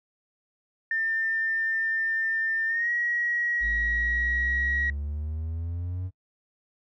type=tone with pitch glide; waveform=sine; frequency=1798 to 1904.9 Hz; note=A6 to A#6; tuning=+37 to +37 cents; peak=-24 dBFS; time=0.91-4.9 s; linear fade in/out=2 ms; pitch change=+100 cents; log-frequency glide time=2.67-2.9 s
type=exponential sweep; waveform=triangle; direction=up; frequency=51.91 to 93.6 Hz; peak=-27 dBFS; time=3.6-6.11 s; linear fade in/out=50 ms
effects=noise-tail reverb RT60 0.1 s tail -22 dB re dry + tanh soft clip ceiling -15 dBFS